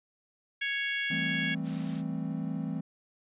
harmonic tone, 554.4 Hz, C#5, in tune, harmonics 3 / 4 / 5 / 6, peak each -33 / -33 / -39 / -37 dBFS, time 0.61-1.55 s, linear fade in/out 10 ms
triangle chord, A minor seventh, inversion second, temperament equal, 164.81 / 196 / 220 / 261.6 Hz, E3 / G3 / A3 / C4, 0 / 0 / 0 / 0 cents, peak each -33 / -36 / -36 / -35 dBFS, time 1.1-2.81 s, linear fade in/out 10 ms
white noise, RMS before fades -46 dBFS, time 1.63-2.03 s, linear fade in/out 50 ms
effects resampled to 8000 Hz

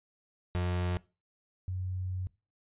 35% pulse / sine tone pair in turn, 89.1 / 92.34 Hz, F2 / F#2, +35 / -3 cents, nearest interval minor second, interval 62 cents, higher second, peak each -27 / -32 dBFS, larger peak first, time 0.55-0.97 / 1.68-2.27 s, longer second, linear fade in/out 0 ms, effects noise-tail reverb RT60 0.3 s tail -21 dB re dry + resampled to 8000 Hz

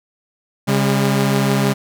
sawtooth tone pair together, 136.57 / 201.6 Hz, C#3 / G3, -25 / +49 cents, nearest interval perfect fifth, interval 674 cents, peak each -13 dBFS, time 0.67-1.74 s, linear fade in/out 20 ms, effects none

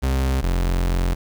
40% pulse tone pair in turn, 66.1 / 44.12 Hz, C2 / F1, +18 / +18 cents, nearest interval perfect fifth, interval 700 cents, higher first, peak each -17 dBFS, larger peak neither, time 0.02-0.42 / 0.42-1.15 s, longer second, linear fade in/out 20 ms, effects 8-bit

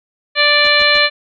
harmonic tone, 587.3 Hz, D5, in tune, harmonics 1 / 2 / 3 / 4 / 5 / 6 / 7, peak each -18 / -20 / -15 / -15 / -20 / -21 / -15 dBFS, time 0.35-1.1 s, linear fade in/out 50 ms
pink noise bursts, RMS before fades -31 dBFS, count 3, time 0.64-0.983 s, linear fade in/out 10 ms, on 41 ms, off 110 ms
effects resampled to 16000 Hz

